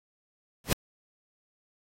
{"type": "noise with exponential growth", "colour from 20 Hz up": "pink", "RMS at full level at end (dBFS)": -20, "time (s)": [0.64, 0.73], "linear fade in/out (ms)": 2, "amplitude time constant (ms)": 19, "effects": ["AAC 48 kbps"]}